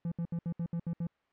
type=tone bursts; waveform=triangle; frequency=169 Hz; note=E3; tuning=43 cents sharp; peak=-29 dBFS; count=8; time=0.05-1.069 s; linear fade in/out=2 ms; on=67 ms; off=69 ms; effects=white hiss -73 dBFS RMS until 1.32 s + low-pass 2000 Hz 12 dB/octave